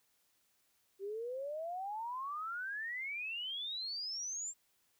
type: exponential sweep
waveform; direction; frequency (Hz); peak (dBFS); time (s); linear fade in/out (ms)
sine; up; 382 to 7520; -38; 0.99-4.54; 50
effects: white hiss -75 dBFS RMS until 4.99 s